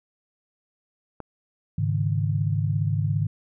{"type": "click", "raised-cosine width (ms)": 1, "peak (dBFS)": -21, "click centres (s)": 1.203}
{"type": "chord", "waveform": "sine", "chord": "Ab suspended fourth", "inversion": "none", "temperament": "just", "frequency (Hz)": [103.83, 138.43, 155.74], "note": ["Ab2", "Db3", "Eb3"], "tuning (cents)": [0, -2, 2], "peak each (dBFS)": [-24, -27, -26], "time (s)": [1.78, 3.27], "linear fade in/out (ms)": 5}
{"effects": []}